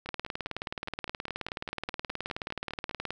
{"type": "two click trains", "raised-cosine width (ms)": 0.3, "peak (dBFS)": [-17, -24], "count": [58, 15], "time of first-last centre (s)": [[0.09, 3.106], [0.06, 2.911]], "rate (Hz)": [18.9, 4.91], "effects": []}